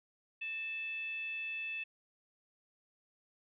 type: tone with frequency modulation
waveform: sine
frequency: 2628 Hz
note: E7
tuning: 6 cents flat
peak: -37 dBFS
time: 0.41-1.84 s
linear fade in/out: 10 ms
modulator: 822 Hz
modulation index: 0.31
effects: none